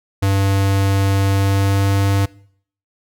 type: tone with pitch glide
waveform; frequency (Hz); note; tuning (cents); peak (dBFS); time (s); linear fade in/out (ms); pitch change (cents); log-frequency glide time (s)
square; 98 to 98.74; G2 to G2; 0 to +13; -14; 0.22-2.26; 10; +13; 1.25-2.01
effects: noise-tail reverb RT60 0.6 s tail -22 dB re dry